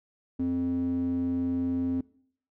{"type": "tone with band-pass filter", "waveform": "square", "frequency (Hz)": 87.31, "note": "F2", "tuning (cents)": 0, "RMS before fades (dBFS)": -28, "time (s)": [0.39, 2.01], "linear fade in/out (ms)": 5, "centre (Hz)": 260, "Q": 4.6, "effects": ["noise-tail reverb RT60 0.6 s tail -22 dB re dry"]}